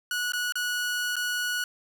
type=tone with dropouts; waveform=sawtooth; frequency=1465 Hz; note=F#6; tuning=18 cents flat; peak=-23 dBFS; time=0.11-1.64 s; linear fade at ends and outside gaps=2 ms; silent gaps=0.321-0.334 / 0.523-0.555 / 1.157-1.165 s; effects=none